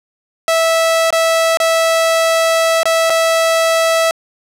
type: tone with dropouts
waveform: sawtooth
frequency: 655 Hz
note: E5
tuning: 11 cents flat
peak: -7 dBFS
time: 0.48-4.11 s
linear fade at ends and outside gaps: 1 ms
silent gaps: 1.105-1.126 / 1.572-1.601 / 2.832-2.855 / 3.098-3.102 s
effects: low-pass 12000 Hz 12 dB/octave